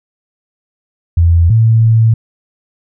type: tone pair in turn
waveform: sine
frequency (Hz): 84.5 / 112.79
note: E2 / A2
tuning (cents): +43 / +43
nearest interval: perfect fourth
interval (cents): 500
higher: second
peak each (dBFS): -5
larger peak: neither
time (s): 1.17-1.5 / 1.5-2.14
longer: second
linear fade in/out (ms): 5
effects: none